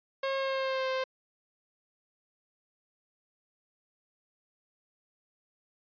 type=tone with pitch glide; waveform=sawtooth; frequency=540 to 522.8 Hz; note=C#5 to C5; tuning=-45 to -1 cents; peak=-25 dBFS; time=0.23-1.04 s; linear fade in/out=5 ms; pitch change=-56 cents; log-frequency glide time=0.38-0.9 s; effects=resampled to 11025 Hz